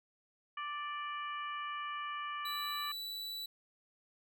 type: harmonic tone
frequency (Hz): 587.3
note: D5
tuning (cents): 0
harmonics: 2 / 3 / 4 / 5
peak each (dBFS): -39 / -46 / -48 / -49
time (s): 0.57-2.92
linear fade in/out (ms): 5
type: tone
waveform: 45% pulse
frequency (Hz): 3951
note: B7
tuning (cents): 0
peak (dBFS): -40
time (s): 2.45-3.46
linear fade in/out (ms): 5
effects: none